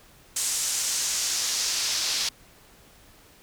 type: noise with band-pass filter sweep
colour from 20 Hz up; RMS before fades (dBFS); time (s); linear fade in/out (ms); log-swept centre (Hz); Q
pink; -27; 0.36-2.29; 5; 7700 to 4800; 1.8
effects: pink hiss -54 dBFS RMS until 3.42 s